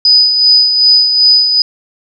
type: tone with tremolo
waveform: sine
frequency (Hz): 4981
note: D#8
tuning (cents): +1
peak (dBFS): -3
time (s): 0.05-1.62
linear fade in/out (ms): 2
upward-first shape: sine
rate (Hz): 2.6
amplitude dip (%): 50
effects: none